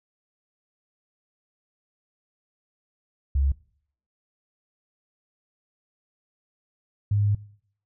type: tone pair in turn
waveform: sine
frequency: 68.6 / 102.78 Hz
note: C#2 / G#2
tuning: -17 / -18 cents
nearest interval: perfect fifth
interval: 699 cents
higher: second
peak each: -19 / -19 dBFS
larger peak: neither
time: 3.35-3.52 / 7.11-7.35 s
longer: second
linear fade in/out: 5 ms
effects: noise-tail reverb RT60 0.6 s tail -21 dB re dry